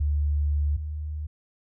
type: tone pair in turn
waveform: sine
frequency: 73.42 / 75.75 Hz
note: D2 / D#2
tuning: 0 / -46 cents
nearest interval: minor second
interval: 54 cents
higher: second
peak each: -21 / -29 dBFS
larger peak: first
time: 0-0.77 / 0.77-1.27 s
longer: first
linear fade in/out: 10 ms
effects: none